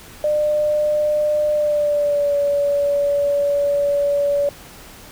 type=tone with pitch glide; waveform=sine; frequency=600 to 571.6 Hz; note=D5 to D5; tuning=+37 to -47 cents; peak=-15 dBFS; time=0.24-4.49 s; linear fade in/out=2 ms; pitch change=-84 cents; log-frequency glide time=1.53-2.37 s; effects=pink hiss -41 dBFS RMS until 5.11 s